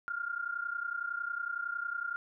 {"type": "tone pair together", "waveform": "sine", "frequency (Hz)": [1390.1, 1421], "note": ["F6", "F6"], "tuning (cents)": [-8, 30], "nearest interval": "unison", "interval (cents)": 38, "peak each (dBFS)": [-36, -37], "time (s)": [0.08, 2.16], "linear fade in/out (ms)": 0, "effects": []}